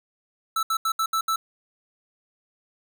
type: tone bursts at uneven times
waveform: square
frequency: 1318.5 Hz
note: E6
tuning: in tune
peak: -22 dBFS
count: 6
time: 0.56-0.63 / 0.7-0.77 / 0.85-0.92 / 0.99-1.06 / 1.13-1.21 / 1.28-1.36 s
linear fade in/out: 5 ms
effects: none